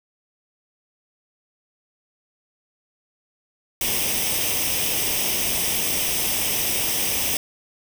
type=noise with comb filter; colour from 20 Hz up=white; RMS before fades=-23 dBFS; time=3.81-7.37 s; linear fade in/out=2 ms; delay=0.35 ms; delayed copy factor=+0.65; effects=none